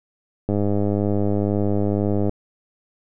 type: click train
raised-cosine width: 2 ms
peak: -9 dBFS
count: 185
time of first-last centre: 0.49-2.294 s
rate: 102 Hz
effects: none